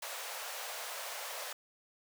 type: high-pass noise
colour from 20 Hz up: pink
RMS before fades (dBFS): -42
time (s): 0.02-1.53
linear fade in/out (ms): 5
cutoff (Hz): 510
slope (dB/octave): 48
effects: none